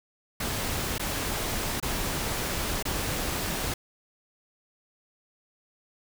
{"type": "noise with dropouts", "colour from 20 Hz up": "pink", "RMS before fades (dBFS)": -30, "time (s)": [0.4, 3.74], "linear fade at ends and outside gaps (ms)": 5, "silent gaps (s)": [[0.982, 0.995], [1.801, 1.826], [2.827, 2.852]], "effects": []}